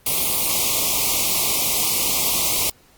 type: band-stop noise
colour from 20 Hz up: white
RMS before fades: -20 dBFS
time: 0.06-2.7 s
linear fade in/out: 5 ms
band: 1200 to 2100 Hz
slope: 96 dB/octave
effects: pink hiss -54 dBFS RMS until 2.97 s + Opus 32 kbps